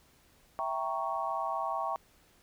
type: chord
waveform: sine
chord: E diminished seventh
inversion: none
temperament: equal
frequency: 659.3 / 784 / 932.3 / 1108.7 Hz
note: E5 / G5 / Bb5 / Db6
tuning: 0 / 0 / 0 / 0 cents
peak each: -37 / -36 / -37 / -35 dBFS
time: 0.59-1.96 s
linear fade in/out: 0 ms
effects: pink hiss -64 dBFS RMS until 2.42 s